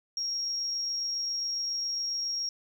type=tone with amplitude modulation; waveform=triangle; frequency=5588 Hz; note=F8; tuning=in tune; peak=-25 dBFS; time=0.17-2.49 s; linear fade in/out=2 ms; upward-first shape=sine; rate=27.3 Hz; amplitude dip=25%; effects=tanh soft clip ceiling -27 dBFS